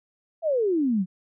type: exponential sweep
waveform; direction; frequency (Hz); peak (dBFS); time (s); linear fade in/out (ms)
sine; down; 684 to 174.61; -20; 0.42-1.06; 50
effects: none